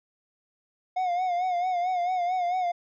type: tone with vibrato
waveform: triangle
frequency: 721 Hz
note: F#5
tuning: 45 cents flat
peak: -22 dBFS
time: 0.96-2.72 s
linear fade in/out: 10 ms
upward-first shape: sine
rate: 4.5 Hz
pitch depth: 64 cents each way
effects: resampled to 16000 Hz